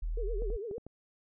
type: tone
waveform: sine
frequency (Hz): 40.26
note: E1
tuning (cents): -40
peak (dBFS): -31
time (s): 0.02-0.57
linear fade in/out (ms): 10
type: tone with vibrato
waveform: sine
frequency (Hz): 431.3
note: A4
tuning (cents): -35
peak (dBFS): -36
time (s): 0.17-0.78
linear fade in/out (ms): 5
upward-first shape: triangle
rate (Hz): 8.8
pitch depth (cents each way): 220
type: clicks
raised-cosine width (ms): 2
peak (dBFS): -32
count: 5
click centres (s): 0.421 / 0.502 / 0.712 / 0.781 / 0.866
effects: none